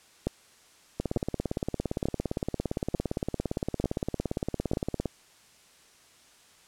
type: two click trains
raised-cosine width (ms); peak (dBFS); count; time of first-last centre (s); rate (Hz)
2; -15 / -13; 72 / 6; 1-5.057 / 0.27-4.734; 17.5 / 1.12
effects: white hiss -58 dBFS RMS until 6.67 s + low-pass 9000 Hz 12 dB/octave